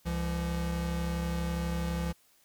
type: tone pair together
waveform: square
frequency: 67.4 / 170 Hz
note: C#2 / F3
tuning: -48 / -46 cents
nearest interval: octave + major third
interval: 1602 cents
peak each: -34 / -33 dBFS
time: 0.05-2.13 s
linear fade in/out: 20 ms
effects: white hiss -65 dBFS RMS until 2.44 s